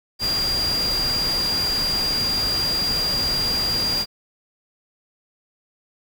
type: tone in noise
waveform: sine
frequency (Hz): 4786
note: D8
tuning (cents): +32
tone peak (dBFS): -20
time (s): 0.19-4.06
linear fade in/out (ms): 50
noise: pink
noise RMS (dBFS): -29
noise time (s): 0.19-4.06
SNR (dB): +6
effects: none